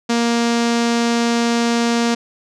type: tone with low-pass filter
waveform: sawtooth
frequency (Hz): 234.5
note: A#3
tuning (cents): +11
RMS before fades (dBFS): -17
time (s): 0.09-2.15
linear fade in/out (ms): 10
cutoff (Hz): 6100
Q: 1.7
effects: none